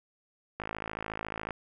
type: click train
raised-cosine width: 0.5 ms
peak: -20 dBFS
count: 50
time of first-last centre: 0.6-1.507 s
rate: 54 Hz
effects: none